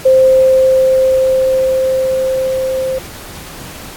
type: tone with level ramp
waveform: sine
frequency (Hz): 523.3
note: C5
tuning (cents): 0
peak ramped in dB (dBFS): -4 to -14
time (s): 0.05-2.99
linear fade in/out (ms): 10
effects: pink hiss -31 dBFS RMS until 3.96 s + AAC 64 kbps